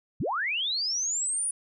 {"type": "linear sweep", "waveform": "sine", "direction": "up", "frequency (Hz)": [70.5, 9820], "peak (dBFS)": -26, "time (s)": [0.2, 1.51], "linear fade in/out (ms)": 5, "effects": []}